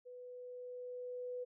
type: tone with level ramp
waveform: sine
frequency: 496 Hz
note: B4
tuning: 7 cents sharp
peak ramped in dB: -49 to -39 dBFS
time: 0.05-1.45 s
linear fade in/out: 20 ms
effects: none